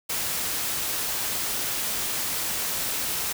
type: noise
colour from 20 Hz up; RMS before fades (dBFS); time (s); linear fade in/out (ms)
white; -28; 0.09-3.33; 10
effects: none